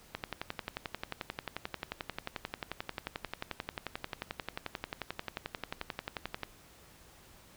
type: click train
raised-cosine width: 0.3 ms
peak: -19 dBFS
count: 72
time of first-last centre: 0.15-6.433 s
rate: 11.3 Hz
effects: pink hiss -58 dBFS RMS until 7.56 s